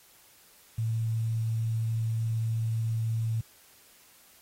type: tone with quantisation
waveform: sine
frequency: 112.9 Hz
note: A2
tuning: 45 cents sharp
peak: -26 dBFS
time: 0.78-3.41 s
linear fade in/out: 5 ms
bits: 9
effects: white hiss -58 dBFS RMS until 4.41 s + AAC 48 kbps